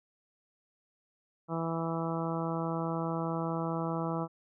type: harmonic tone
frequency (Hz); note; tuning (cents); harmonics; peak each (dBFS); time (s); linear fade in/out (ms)
164.81; E3; 0; 1 / 2 / 3 / 4 / 5 / 6 / 7 / 8; -34 / -37 / -39 / -40 / -41 / -42 / -42 / -43; 1.48-4.28; 50
effects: none